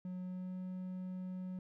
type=tone with pitch glide; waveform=triangle; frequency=182.6 to 184.3 Hz; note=F#3 to F#3; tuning=-23 to -7 cents; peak=-38 dBFS; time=0.05-1.59 s; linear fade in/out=2 ms; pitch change=+16 cents; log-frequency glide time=0.2-0.57 s; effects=none